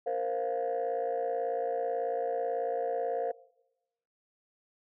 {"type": "chord", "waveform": "sine", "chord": "Bb suspended second", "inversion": "none", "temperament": "just", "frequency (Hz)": [466.2, 524.4, 699.2], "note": ["Bb4", "C5", "F5"], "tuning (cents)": [0, 4, 2], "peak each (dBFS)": -32, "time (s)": [0.06, 3.32], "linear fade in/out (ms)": 10, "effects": ["noise-tail reverb RT60 1.0 s tail -23 dB re dry", "tanh soft clip ceiling -24 dBFS"]}